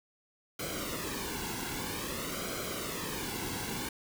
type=noise with flanger; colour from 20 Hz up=pink; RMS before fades=-37 dBFS; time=0.59-3.89 s; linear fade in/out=5 ms; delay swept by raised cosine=1.1 to 1.66 ms; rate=0.51 Hz; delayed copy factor=-0.7; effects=none